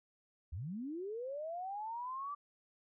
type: linear sweep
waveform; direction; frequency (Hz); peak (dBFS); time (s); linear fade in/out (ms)
sine; up; 67 to 1174.7; -39; 0.52-2.35; 10
effects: none